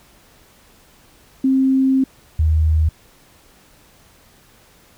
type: tone pair in turn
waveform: sine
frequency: 265.2 / 78.65 Hz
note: C4 / D#2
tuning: +23 / +19 cents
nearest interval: octave + major sixth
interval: 2104 cents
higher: first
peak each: -12 dBFS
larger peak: neither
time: 1.44-2.04 / 2.39-2.89 s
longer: first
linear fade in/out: 5 ms
effects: pink hiss -51 dBFS RMS until 4.97 s